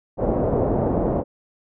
white low-pass noise, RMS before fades -21 dBFS, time 0.17-1.24 s, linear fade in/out 50 ms, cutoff 630 Hz, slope 24 dB/octave, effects none

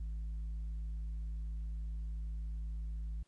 sine tone with tanh clipping, 53.8 Hz, A1, 38 cents flat, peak -38 dBFS, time 0-3.23 s, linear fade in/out 5 ms, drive 4 dB, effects pink hiss -74 dBFS RMS until 3.27 s + resampled to 24000 Hz

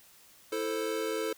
square chord, A minor, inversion second, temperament equal, 329.6 / 440 / 523.3 Hz, E4 / A4 / C5, 0 / 0 / 0 cents, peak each -38 / -33 / -38 dBFS, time 0.52-1.33 s, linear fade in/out 5 ms, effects white hiss -58 dBFS RMS until 1.37 s

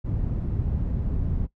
white low-pass noise, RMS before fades -26 dBFS, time 0.04-1.47 s, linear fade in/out 20 ms, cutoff 100 Hz, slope 12 dB/octave, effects noise-tail reverb RT60 0.1 s tail -17 dB re dry

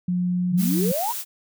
sine tone with pitch glide, 179 to 181.08 Hz, F3 to F#3, +43 to -37 cents, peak -20 dBFS, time 0.08-0.92 s, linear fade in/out 5 ms, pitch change +20 cents, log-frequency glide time 0.33-0.79 s
sine exponential sweep, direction up, 146.83 to 1019 Hz, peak -23 dBFS, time 0.51-1.13 s, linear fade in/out 20 ms
blue noise, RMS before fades -30 dBFS, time 0.57-1.25 s, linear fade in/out 50 ms
effects none

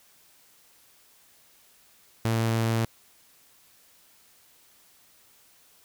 sawtooth tone, 113.5 Hz, A#2, 46 cents flat, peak -19 dBFS, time 2.25-2.85 s, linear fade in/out 0 ms, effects white hiss -59 dBFS RMS until 5.84 s

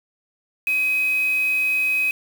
sine tone with quantisation, 2528 Hz, D#7, 27 cents sharp, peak -18 dBFS, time 0.67-2.11 s, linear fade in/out 2 ms, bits 5, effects none

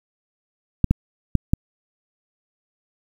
clicks, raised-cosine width 5 ms, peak -3 dBFS, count 4, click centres 0.843 / 0.91 / 1.353 / 1.535 s, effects 7-bit

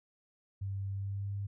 sine tone with pitch glide, 98 to 100.06 Hz, G2 to G2, 0 to +36 cents, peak -34 dBFS, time 0.61-1.47 s, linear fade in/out 10 ms, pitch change +36 cents, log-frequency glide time 0.91-1.33 s, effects none

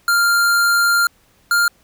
square tone pair in turn, 1395 / 1402.8 Hz, F6 / F6, -2 / +7 cents, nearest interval unison, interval 9 cents, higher second, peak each -13 dBFS, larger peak neither, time 0.08-1.07 / 1.51-1.68 s, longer first, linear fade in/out 2 ms, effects pink hiss -56 dBFS RMS until 1.83 s

